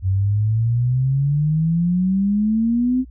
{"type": "exponential sweep", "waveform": "sine", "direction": "up", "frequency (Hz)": [92.5, 261.4], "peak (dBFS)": -15, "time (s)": [0.02, 3.05], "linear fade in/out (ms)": 50, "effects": ["added 60 Hz sine -38 dBFS peak until 3.1 s"]}